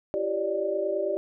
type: tone cluster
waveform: sine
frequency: 337.7 / 388.4 / 568 / 597 Hz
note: E4 / G4 / C#5 / D5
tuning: +42 / -16 / +42 / +28 cents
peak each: -35 / -29 / -33 / -28 dBFS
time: 0.14-1.17 s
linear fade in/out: 0 ms
effects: none